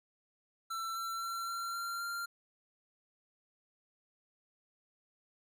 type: tone with pitch steps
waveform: square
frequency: 1340 / 1349.3 / 1358.7 / 1368.2 / 1377.7 / 1387.3 Hz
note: E6 / E6 / F6 / F6 / F6 / F6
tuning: +28 / +40 / -48 / -36 / -24 / -12 cents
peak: -37 dBFS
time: 0.7-2.26 s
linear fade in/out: 10 ms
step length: 260 ms
effects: none